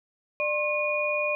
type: tone cluster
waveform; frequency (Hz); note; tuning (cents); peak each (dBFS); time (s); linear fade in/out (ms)
sine; 596 / 1068 / 2449; D5 / C6 / D#7; +25 / +35 / -28; -27 / -34 / -27; 0.4-1.35; 0
effects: none